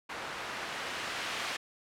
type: noise with low-pass filter sweep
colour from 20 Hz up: blue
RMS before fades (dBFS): -38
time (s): 0.09-1.57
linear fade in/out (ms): 10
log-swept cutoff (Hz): 1300 to 2300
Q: 0.73
effects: none